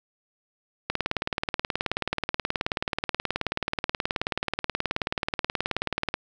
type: click train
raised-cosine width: 0.3 ms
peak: -9 dBFS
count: 99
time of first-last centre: 0.9-6.141 s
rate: 18.7 Hz
effects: none